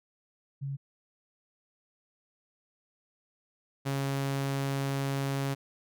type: tone pair in turn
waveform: sine / sawtooth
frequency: 138.3 / 137.62 Hz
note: C#3 / C#3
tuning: -4 / -12 cents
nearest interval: unison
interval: 8 cents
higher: first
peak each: -32 / -25 dBFS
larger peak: second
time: 0.61-0.77 / 3.85-5.55 s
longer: second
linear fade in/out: 20 ms
effects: none